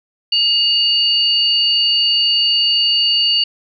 sine tone pair together, 2855 / 4532 Hz, F7 / C#8, +37 / +37 cents, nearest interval minor sixth, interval 800 cents, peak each -14 / -15 dBFS, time 0.32-3.44 s, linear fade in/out 5 ms, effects none

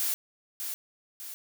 blue noise with echo, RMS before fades -29 dBFS, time 0-0.14 s, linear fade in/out 0 ms, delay 600 ms, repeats 2, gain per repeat -6 dB, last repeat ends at 1.34 s, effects none

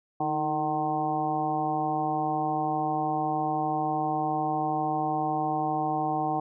harmonic tone with a mistuned harmonic, 152.2 Hz, D#3, 38 cents flat, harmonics 1 / 2 / 3 / 4 / 5 / 6 / 7, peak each -36 / -32 / -38 / -39 / -27 / -36 / -37 dBFS, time 0.2-6.4 s, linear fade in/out 5 ms, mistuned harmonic 2, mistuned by +57 cents, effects none

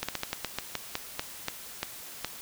slowing click train, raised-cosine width 0.2 ms, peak -12 dBFS, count 13, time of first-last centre 0.03-2.247 s, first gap 56 ms, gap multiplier 1.2, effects white hiss -44 dBFS RMS until 2.41 s

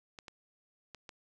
clicks, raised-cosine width 0.2 ms, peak -29 dBFS, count 4, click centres 0.188 / 0.282 / 0.947 / 1.092 s, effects none

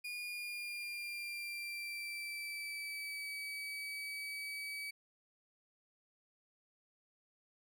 35% pulse tone with pitch glide, 2434 to 2284 Hz, D#7 to D7, -39 to -49 cents, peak -39 dBFS, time 0.04-4.91 s, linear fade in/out 10 ms, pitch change -110 cents, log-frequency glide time 0.21-3.31 s, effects none

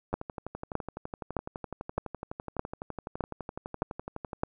two click trains, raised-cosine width 1 ms, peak -22 / -13 dBFS, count 51 / 8, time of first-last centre 0.13-4.332 / 0.14-4.434 s, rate 11.9 / 1.63 Hz, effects none

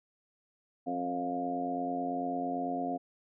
harmonic tone with a mistuned harmonic, 89 Hz, F2, 33 cents sharp, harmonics 2 / 3 / 4 / 5 / 6 / 7 / 8, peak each -46 / -35 / -45 / -43 / -44 / -45 / -34 dBFS, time 0.86-2.98 s, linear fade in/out 20 ms, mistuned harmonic 8, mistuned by -16 cents, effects none

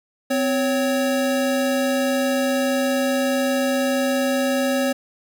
square tone pair together, 257.6 / 554.4 Hz, C4 / C#5, -27 / 0 cents, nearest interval octave + minor second, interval 1327 cents, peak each -22 dBFS, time 0.3-4.93 s, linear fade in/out 10 ms, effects none

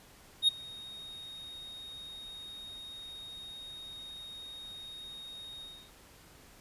triangle tone with ADSR envelope, 3729 Hz, A#7, in tune, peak -18 dBFS, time 0.42-5.92 s, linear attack 60 ms, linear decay 13 ms, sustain -24 dB, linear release 300 ms, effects pink hiss -57 dBFS RMS until 6.6 s + resampled to 32000 Hz

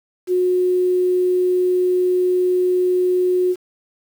sine tone, 363.7 Hz, F#4, 30 cents flat, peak -14 dBFS, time 0.27-3.56 s, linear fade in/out 50 ms, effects 7-bit

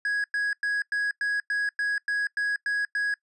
triangle tone bursts, 1661.2 Hz, G#6, in tune, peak -22 dBFS, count 11, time 0.05-3.14 s, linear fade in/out 2 ms, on 190 ms, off 100 ms, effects noise-tail reverb RT60 0.1 s tail -23 dB re dry + resampled to 24000 Hz

